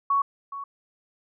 sine tone with echo, 1115 Hz, C#6, 10 cents sharp, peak -19 dBFS, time 0.1-0.22 s, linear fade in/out 5 ms, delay 420 ms, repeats 1, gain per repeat -13 dB, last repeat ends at 0.64 s, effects none

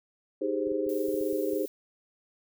sine chord, Ab major seventh, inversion second, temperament equal, 311.1 / 392 / 415.3 / 523.3 Hz, Eb4 / G4 / Ab4 / C5, 0 / 0 / 0 / 0 cents, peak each -32 dBFS, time 0.41-1.66 s, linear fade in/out 10 ms
clicks, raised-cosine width 3 ms, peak -38 dBFS, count 8, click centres 0.672 / 0.718 / 0.866 / 1.085 / 1.143 / 1.211 / 1.329 / 1.533 s
violet noise, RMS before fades -46 dBFS, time 0.89-1.68 s, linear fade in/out 0 ms
effects none

